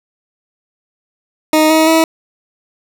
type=tone with pitch steps; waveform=20% pulse; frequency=311.1 / 317.1 / 323.2 Hz; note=D#4 / D#4 / E4; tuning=0 / +33 / -34 cents; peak=-3 dBFS; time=1.53-2.04 s; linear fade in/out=2 ms; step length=170 ms; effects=none